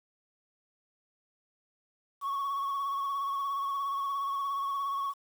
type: tone with vibrato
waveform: sine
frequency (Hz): 1110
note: C#6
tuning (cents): +2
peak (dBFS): -27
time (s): 2.21-5.14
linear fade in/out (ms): 50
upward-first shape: sine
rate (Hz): 17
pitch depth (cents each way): 33
effects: tanh soft clip ceiling -29 dBFS + 9-bit